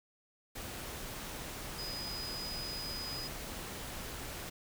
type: tone in noise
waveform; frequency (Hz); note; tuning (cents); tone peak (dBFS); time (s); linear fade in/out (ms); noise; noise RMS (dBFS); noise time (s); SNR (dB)
sine; 4978; D#8; 0; -40; 1.78-3.28; 10; pink; -43; 0.55-4.5; 0
effects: none